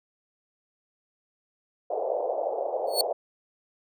pink band-pass noise, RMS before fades -29 dBFS, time 1.9-3.13 s, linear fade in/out 5 ms, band 450 to 750 Hz, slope 48 dB/octave
sawtooth tone with exponential growth, 4409 Hz, C#8, 10 cents flat, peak -16 dBFS, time 2.87-3.01 s, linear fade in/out 2 ms, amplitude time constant 30 ms
effects none

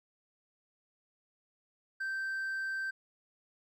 sine tone with hard clipping, 1560 Hz, G6, 9 cents flat, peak -34 dBFS, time 2-2.91 s, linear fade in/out 10 ms, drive 2 dB, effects none

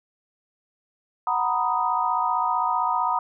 sine chord, B major seventh, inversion second, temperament equal, 740 / 932.3 / 987.8 / 1244.5 Hz, F#5 / A#5 / B5 / D#6, 0 / 0 / 0 / 0 cents, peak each -28 / -25 / -26 / -26 dBFS, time 1.27-3.19 s, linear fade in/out 2 ms, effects none

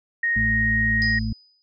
sine tone with pitch glide, 1864.7 to 1875.5 Hz, A#6 to A#6, 0 to +10 cents, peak -19 dBFS, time 0.23-1.19 s, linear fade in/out 5 ms, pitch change +10 cents, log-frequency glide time 0.37-1.06 s
harmonic tone, 55.1 Hz, A1, 3 cents sharp, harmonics 1 / 2 / 4, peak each -27 / -27 / -27 dBFS, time 0.36-1.33 s, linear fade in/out 5 ms
sine tone with exponential decay, 4978 Hz, D#8, in tune, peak -25 dBFS, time 1.02-1.62 s, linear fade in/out 0 ms, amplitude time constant 130 ms
effects none

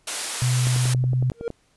white high-pass noise, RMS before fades -27 dBFS, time 0.07-0.94 s, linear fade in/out 5 ms, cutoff 410 Hz, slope 12 dB/octave
sine tone with pitch glide, 125.4 to 127 Hz, B2 to B2, +27 to +49 cents, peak -18 dBFS, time 0.42-1.3 s, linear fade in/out 0 ms, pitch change +22 cents, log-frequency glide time 0.85-1.1 s
click train, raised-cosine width 2 ms, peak -19 dBFS, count 10, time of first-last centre 0.67-1.503 s, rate 10.8 Hz
triangle tone with exponential growth, 466.2 Hz, A#4, in tune, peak -18 dBFS, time 1.34-1.48 s, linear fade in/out 1 ms, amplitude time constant 30 ms
effects pink hiss -63 dBFS RMS until 1.76 s + resampled to 24000 Hz

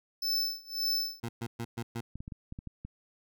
square tone with tremolo, 5274 Hz, E8, in tune, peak -27 dBFS, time 0.22-1.2 s, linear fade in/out 5 ms, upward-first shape sine, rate 1.8 Hz, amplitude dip 95%
20% pulse tone bursts, 116.8 Hz, A#2, 4 cents sharp, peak -29 dBFS, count 5, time 1.23-2.01 s, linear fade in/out 10 ms, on 60 ms, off 120 ms
clicks, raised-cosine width 5 ms, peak -28 dBFS, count 8, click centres 2.156 / 2.205 / 2.279 / 2.322 / 2.524 / 2.589 / 2.673 / 2.85 s
effects none

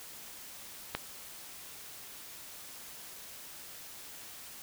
click, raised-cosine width 0.3 ms, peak -15 dBFS, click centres 0.95 s, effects white hiss -48 dBFS RMS until 4.62 s

